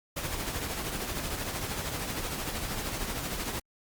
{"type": "noise with tremolo", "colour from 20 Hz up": "pink", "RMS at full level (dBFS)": -32, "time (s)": [0.16, 3.6], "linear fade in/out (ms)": 10, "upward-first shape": "triangle", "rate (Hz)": 13, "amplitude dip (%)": 50, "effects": ["Opus 48 kbps"]}